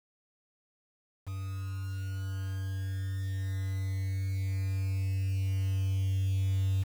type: tone with level ramp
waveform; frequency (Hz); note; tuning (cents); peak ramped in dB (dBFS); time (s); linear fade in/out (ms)
triangle; 96; G2; -36; -32 to -22; 1.26-6.84; 20
effects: tanh soft clip ceiling -21 dBFS + 8-bit